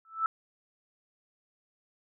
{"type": "tone with exponential growth", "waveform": "sine", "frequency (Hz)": 1318.5, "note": "E6", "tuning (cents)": 0, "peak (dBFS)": -21, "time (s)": [0.05, 0.26], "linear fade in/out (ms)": 1, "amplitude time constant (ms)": 45, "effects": []}